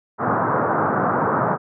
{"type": "band-pass noise", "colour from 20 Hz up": "white", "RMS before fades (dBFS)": -20, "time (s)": [0.18, 1.58], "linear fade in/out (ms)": 50, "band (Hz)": [100, 1400], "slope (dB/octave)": 48, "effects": []}